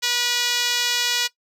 5% pulse tone with band-pass filter, 485.3 Hz, B4, 30 cents flat, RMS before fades -22 dBFS, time 0.02-1.28 s, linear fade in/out 20 ms, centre 4800 Hz, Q 0.55, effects noise-tail reverb RT60 0.1 s tail -18 dB re dry

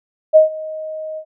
sine tone with ADSR envelope, 626 Hz, D#5, 10 cents sharp, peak -3 dBFS, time 0.33-1.25 s, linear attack 29 ms, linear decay 130 ms, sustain -21 dB, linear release 74 ms, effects none

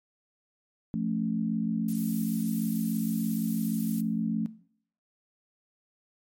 sine chord, F augmented, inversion none, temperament equal with one note detuned, 173.61 / 220 / 277.2 Hz, F3 / A3 / C#4, -10 / 0 / 0 cents, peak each -32 / -29 / -35 dBFS, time 0.94-4.46 s, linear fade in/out 0 ms
violet noise, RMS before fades -40 dBFS, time 1.88-4.01 s, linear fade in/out 5 ms
effects noise-tail reverb RT60 0.6 s tail -18 dB re dry + MP3 64 kbps

